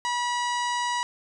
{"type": "harmonic tone with a mistuned harmonic", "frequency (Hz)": 970, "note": "B5", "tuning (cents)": -31, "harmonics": [1, 2, 3, 4, 5, 6, 7, 8, 9], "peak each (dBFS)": [-26, -32, -36, -38, -40, -42, -43, -44, -45], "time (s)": [0.05, 1.03], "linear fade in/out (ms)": 0, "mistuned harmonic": 7, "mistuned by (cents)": -18, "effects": []}